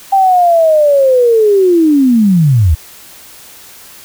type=linear sweep; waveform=sine; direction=down; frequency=790 to 69.6 Hz; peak=-5 dBFS; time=0.12-2.75 s; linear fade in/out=10 ms; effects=white hiss -36 dBFS RMS until 4.04 s